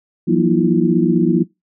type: tone cluster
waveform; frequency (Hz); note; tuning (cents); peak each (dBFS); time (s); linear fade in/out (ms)
sine; 170.1 / 185.7 / 238.6 / 316 / 344.9; F3 / F#3 / A#3 / D#4 / F4; -45 / +7 / +41 / +27 / -22; -18; 0.27-1.44; 20
effects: noise-tail reverb RT60 0.2 s tail -22 dB re dry